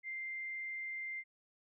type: tone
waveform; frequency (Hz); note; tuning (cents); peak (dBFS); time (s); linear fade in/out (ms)
sine; 2093; C7; 0; -39; 0.03-1.24; 50
effects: none